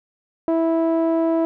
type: tone with low-pass filter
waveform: sawtooth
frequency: 328.2 Hz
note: E4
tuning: 8 cents flat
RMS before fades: -19 dBFS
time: 0.48-1.45 s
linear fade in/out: 0 ms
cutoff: 700 Hz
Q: 1.6
effects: none